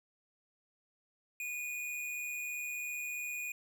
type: tone with amplitude modulation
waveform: square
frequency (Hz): 2455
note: D#7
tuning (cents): -24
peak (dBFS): -36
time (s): 1.4-3.52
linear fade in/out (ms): 2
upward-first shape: sine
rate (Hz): 143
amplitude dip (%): 40
effects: none